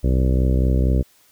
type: harmonic tone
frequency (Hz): 64.3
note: C2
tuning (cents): -30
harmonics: 1 / 2 / 3 / 4 / 5 / 6 / 7 / 8 / 9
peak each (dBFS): -16 / -22 / -26 / -28 / -30 / -32 / -33 / -34 / -35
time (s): 0.03-1.03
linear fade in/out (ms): 20
effects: white hiss -56 dBFS RMS until 1.31 s